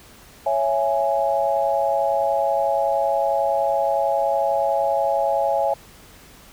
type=chord; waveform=sine; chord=C# minor; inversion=none; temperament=just; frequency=554.4 / 665.2 / 831.5 Hz; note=C#5 / E5 / G#5; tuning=0 / +16 / +2 cents; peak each=-22 dBFS; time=0.46-5.74 s; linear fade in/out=5 ms; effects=pink hiss -47 dBFS RMS until 6.52 s